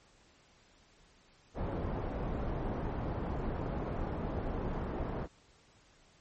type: low-pass noise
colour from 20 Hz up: pink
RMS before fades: -36 dBFS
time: 1.54-5.28 s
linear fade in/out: 50 ms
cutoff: 830 Hz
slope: 12 dB/octave
effects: pink hiss -64 dBFS RMS until 6.2 s + MP3 32 kbps